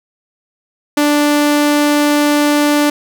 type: tone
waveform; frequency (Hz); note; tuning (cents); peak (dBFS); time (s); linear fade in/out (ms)
sawtooth; 293.7; D4; 0; -6; 0.97-2.9; 5
effects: none